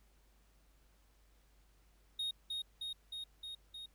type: tone with echo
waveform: triangle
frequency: 3729 Hz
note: A#7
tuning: in tune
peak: -34 dBFS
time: 2.19-2.31 s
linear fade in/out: 5 ms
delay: 310 ms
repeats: 5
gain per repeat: -2 dB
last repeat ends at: 3.86 s
effects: added 50 Hz sine -66 dBFS peak until 3.94 s + pink hiss -73 dBFS RMS until 3.94 s